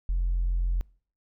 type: tone with tanh clipping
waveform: triangle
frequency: 43.65 Hz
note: F1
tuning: in tune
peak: -23 dBFS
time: 0.09-0.81 s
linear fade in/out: 0 ms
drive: 5 dB
effects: noise-tail reverb RT60 0.5 s tail -25 dB re dry